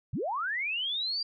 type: linear sweep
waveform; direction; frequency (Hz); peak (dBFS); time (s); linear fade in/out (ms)
sine; up; 82 to 4788; -29; 0.13-1.23; 5
effects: none